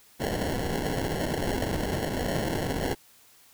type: noise with sample-and-hold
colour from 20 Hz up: violet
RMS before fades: -29 dBFS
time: 0.19-2.95 s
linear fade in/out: 20 ms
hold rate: 1225 Hz
effects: white hiss -57 dBFS RMS until 3.53 s